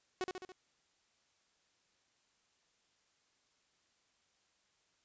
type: tone with echo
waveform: sawtooth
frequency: 370 Hz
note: F#4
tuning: in tune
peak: -30 dBFS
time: 0.21-0.24 s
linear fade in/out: 0 ms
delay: 70 ms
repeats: 4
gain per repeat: -4 dB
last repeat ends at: 0.52 s
effects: white hiss -75 dBFS RMS until 5.04 s + resampled to 16000 Hz